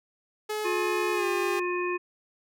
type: tone with pitch glide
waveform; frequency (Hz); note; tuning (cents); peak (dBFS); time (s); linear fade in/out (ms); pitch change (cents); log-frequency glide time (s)
sawtooth; 426 to 402.1; G#4 to G4; +44 to +44; -25; 0.49-1.6; 10; -100; 1.14-1.26
type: harmonic tone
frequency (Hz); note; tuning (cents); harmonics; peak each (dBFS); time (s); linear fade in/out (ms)
356.4; F4; +35; 1 / 3 / 5 / 7; -28 / -33 / -38 / -34; 0.64-1.98; 20
effects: none